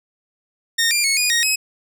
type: tone with pitch steps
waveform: 15% pulse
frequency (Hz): 1840 / 2390 / 2196 / 2457 / 1871 / 2553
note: A#6 / D7 / C#7 / D#7 / A#6 / D#7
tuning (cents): -23 / +30 / -17 / -22 / +6 / +44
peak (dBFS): -9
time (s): 0.78-1.56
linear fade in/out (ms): 10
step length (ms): 130
effects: none